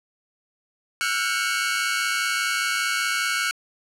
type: tone cluster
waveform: sawtooth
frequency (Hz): 1346 / 1451 / 1586 / 2226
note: E6 / F#6 / G6 / C#7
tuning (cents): +36 / -34 / +20 / +7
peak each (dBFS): -25 / -22 / -28 / -24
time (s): 1.01-3.51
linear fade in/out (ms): 0
effects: low-pass 11000 Hz 12 dB/octave